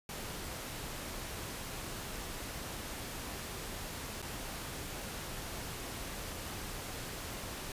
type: noise with dropouts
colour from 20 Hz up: pink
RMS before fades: -42 dBFS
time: 0.09-7.72 s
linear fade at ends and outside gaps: 2 ms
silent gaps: 4.219-4.225 s
effects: resampled to 32000 Hz